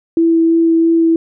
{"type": "tone with vibrato", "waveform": "sine", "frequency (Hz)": 330, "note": "E4", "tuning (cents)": 2, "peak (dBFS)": -8, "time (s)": [0.17, 1.16], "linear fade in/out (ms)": 2, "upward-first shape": "sine", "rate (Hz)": 3, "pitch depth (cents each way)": 9, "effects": []}